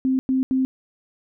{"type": "tone bursts at uneven times", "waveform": "sine", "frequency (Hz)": 261.6, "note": "C4", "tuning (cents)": 0, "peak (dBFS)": -17, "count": 3, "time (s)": [[0.05, 0.19], [0.29, 0.43], [0.51, 0.65]], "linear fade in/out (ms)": 0, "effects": []}